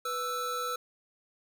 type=tone pair together; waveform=square; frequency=493.9 / 1318.6 Hz; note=B4 / E6; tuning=0 / 0 cents; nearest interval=octave + perfect fourth; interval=1700 cents; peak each=-38 / -33 dBFS; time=0.05-0.76 s; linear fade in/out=5 ms; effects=none